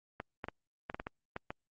clicks, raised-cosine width 0.5 ms, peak -23 dBFS, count 9, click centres 0.201 / 0.442 / 0.485 / 0.899 / 0.945 / 0.999 / 1.069 / 1.364 / 1.505 s, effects Opus 32 kbps

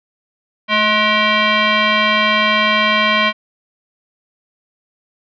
sine tone with frequency modulation, 632 Hz, D#5, 27 cents sharp, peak -11 dBFS, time 0.68-3.33 s, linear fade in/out 50 ms, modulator 848 Hz, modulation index 3.2, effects none

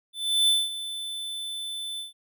square tone with ADSR envelope, 3520 Hz, A7, in tune, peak -18 dBFS, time 0.13-2.13 s, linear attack 350 ms, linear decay 210 ms, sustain -14 dB, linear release 140 ms, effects none

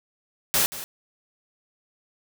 white noise with echo, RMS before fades -21 dBFS, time 0.54-0.66 s, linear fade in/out 0 ms, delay 180 ms, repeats 1, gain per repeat -14 dB, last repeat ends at 0.84 s, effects none

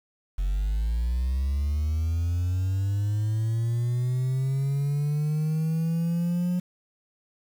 sine linear sweep, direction up, 44.41 to 180 Hz, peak -20 dBFS, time 0.38-6.6 s, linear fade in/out 10 ms, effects tanh soft clip ceiling -22 dBFS + 8-bit

